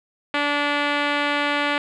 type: tone with low-pass filter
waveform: 5% pulse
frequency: 290 Hz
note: D4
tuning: 22 cents flat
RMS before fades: -22 dBFS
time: 0.34-1.78 s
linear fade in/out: 2 ms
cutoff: 3000 Hz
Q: 0.78
effects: none